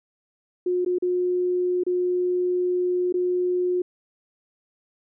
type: tone with dropouts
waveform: sine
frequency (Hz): 359.9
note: F#4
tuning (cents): -48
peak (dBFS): -20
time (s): 0.66-3.82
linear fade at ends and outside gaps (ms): 5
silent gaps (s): 0.849-0.861 / 0.985-1.023 / 1.836-1.865 / 3.125-3.14
effects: none